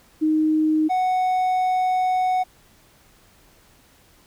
sine / triangle tone pair in turn, 311.1 / 739.9 Hz, D#4 / F#5, 0 / 0 cents, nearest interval octave + minor third, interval 1500 cents, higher second, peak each -16 dBFS, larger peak neither, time 0.21-0.89 / 0.89-2.44 s, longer second, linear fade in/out 20 ms, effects pink hiss -55 dBFS RMS until 4.26 s

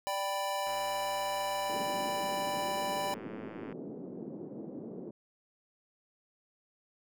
square chord, G major, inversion second, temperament equal, 587.3 / 784 / 987.8 Hz, D5 / G5 / B5, 0 / 0 / 0 cents, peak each -37 dBFS, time 0.07-3.14 s, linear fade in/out 0 ms
click train, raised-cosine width 0.5 ms, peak -34 dBFS, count 331, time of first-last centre 0.67-3.726 s, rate 108 Hz
white band-pass noise, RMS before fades -43 dBFS, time 1.69-5.11 s, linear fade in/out 5 ms, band 170 to 420 Hz, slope 24 dB/octave
effects none

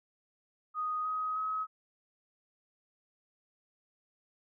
sine tone with pitch steps, 1244 / 1259.9 / 1276 Hz, D#6 / D#6 / D#6, -1 / +21 / +43 cents, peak -31 dBFS, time 0.74-1.67 s, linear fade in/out 50 ms, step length 310 ms, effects none

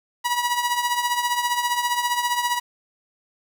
sawtooth tone with tremolo, 968 Hz, B5, 35 cents flat, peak -14 dBFS, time 0.24-2.6 s, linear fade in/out 20 ms, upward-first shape triangle, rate 15 Hz, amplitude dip 70%, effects 8-bit

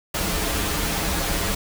pink noise with comb filter, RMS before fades -24 dBFS, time 0.14-1.55 s, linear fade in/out 5 ms, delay 8.1 ms, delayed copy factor -0.75, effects none

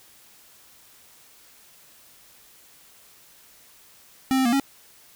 square tone with pitch steps, 264 / 262.2 / 236.5 / 274.5 Hz, C4 / C4 / A#3 / C#4, +16 / +4 / +25 / -17 cents, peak -19 dBFS, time 4.31-4.598 s, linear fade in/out 0 ms, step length 72 ms, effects white hiss -53 dBFS RMS until 5.15 s

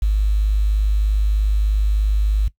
sine tone with quantisation, 51.6 Hz, G#1, 10 cents flat, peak -14 dBFS, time 0.02-2.48 s, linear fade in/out 5 ms, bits 7, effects noise-tail reverb RT60 0.1 s tail -18 dB re dry

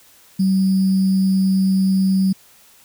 sine tone with sample-and-hold, 190.7 Hz, G3, 47 cents flat, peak -13 dBFS, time 0.39-2.33 s, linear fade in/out 10 ms, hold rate 4900 Hz, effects white hiss -50 dBFS RMS until 2.84 s

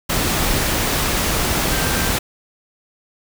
sine tone in noise, 1568 Hz, G6, in tune, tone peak -28 dBFS, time 1.71-2.09 s, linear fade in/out 10 ms, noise pink, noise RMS -19 dBFS, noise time 0.09-2.19 s, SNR -12 dB, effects none

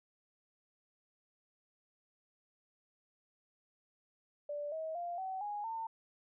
sine tone with pitch steps, 585 / 637.9 / 695.7 / 758.7 / 827.3 / 902.2 Hz, D5 / D#5 / F5 / F#5 / G#5 / A5, -7 / +43 / -7 / +43 / -7 / +43 cents, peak -37 dBFS, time 4.49-5.87 s, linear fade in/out 5 ms, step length 230 ms, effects none

